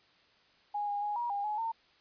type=tone with pitch steps; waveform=sine; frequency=826 / 816 / 830 / 954 / 808 / 844 / 908 Hz; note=G#5 / G#5 / G#5 / A#5 / G#5 / G#5 / A#5; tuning=-10 / -31 / -1 / +40 / -48 / +28 / -46 cents; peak=-31 dBFS; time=0.74-1.72 s; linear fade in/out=10 ms; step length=140 ms; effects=white hiss -65 dBFS RMS until 2 s + resampled to 11025 Hz